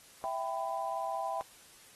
sine chord, E minor, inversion none, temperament equal with one note detuned, 659.3 / 784 / 1000.4 Hz, E5 / G5 / B5, 0 / 0 / +22 cents, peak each -37 / -36 / -38 dBFS, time 0.24-1.41 s, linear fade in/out 0 ms, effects white hiss -57 dBFS RMS until 1.95 s + AAC 32 kbps

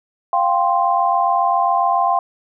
sine chord, F suspended second, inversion none, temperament just, 698.5 / 785.8 / 1047.7 Hz, F5 / G5 / C6, 0 / +4 / +2 cents, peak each -18 dBFS, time 0.33-2.19 s, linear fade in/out 2 ms, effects none

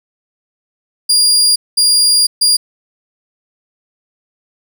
30% pulse tone bursts at uneven times, 4820 Hz, D8, 44 cents sharp, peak -5 dBFS, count 3, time 1.09-1.56 / 1.77-2.27 / 2.41-2.57 s, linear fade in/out 10 ms, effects none

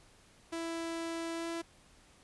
sawtooth tone with pitch glide, 331.5 to 334.2 Hz, E4 to E4, +10 to +24 cents, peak -32 dBFS, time 0.52-1.62 s, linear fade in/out 10 ms, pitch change +14 cents, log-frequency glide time 1.34-1.47 s, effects pink hiss -62 dBFS RMS until 2.23 s + resampled to 24000 Hz

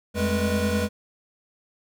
square tone cluster, 86.8 / 203.4 / 213.1 / 486.5 Hz, F2 / G#3 / G#3 / B4, -10 / -36 / +45 / -26 cents, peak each -28 dBFS, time 0.14-0.89 s, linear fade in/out 50 ms, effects none

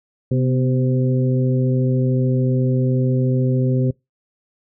harmonic tone with a mistuned harmonic, 129.5 Hz, C3, 17 cents flat, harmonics 1 / 2 / 3 / 4, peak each -16 / -22 / -26 / -28 dBFS, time 0.31-3.91 s, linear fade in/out 5 ms, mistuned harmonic 2, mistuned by -47 cents, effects noise-tail reverb RT60 0.2 s tail -24 dB re dry

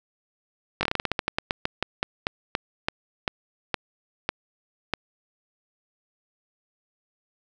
slowing click train, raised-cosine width 0.3 ms, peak -7 dBFS, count 23, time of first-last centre 0.81-4.937 s, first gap 20 ms, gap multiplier 1.18, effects none

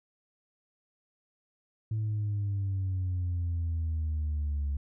sine exponential sweep, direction down, 110 to 70 Hz, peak -26 dBFS, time 1.91-4.77 s, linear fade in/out 5 ms, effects tanh soft clip ceiling -26 dBFS

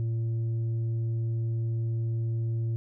sine tone with tanh clipping, 114.3 Hz, A#2, 34 cents flat, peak -27 dBFS, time 0-2.76 s, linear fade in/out 0 ms, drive 4 dB, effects none

